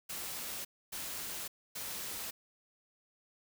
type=noise bursts; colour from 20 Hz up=white; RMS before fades=-41 dBFS; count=3; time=0.09-2.31 s; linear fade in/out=10 ms; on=560 ms; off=270 ms; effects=none